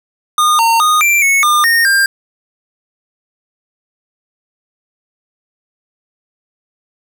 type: tone with pitch steps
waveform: square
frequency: 1222 / 915 / 1235 / 2355 / 2203 / 1206 / 1844 / 1596 Hz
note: D#6 / A#5 / D#6 / D7 / C#7 / D6 / A#6 / G6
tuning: -32 / -32 / -13 / +4 / -11 / +46 / -19 / +31 cents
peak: -9 dBFS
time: 0.38-2.06 s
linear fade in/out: 2 ms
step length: 210 ms
effects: none